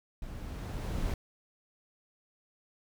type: noise with level ramp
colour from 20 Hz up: brown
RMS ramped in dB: -43 to -31 dBFS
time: 0.22-1.14 s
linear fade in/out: 2 ms
effects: none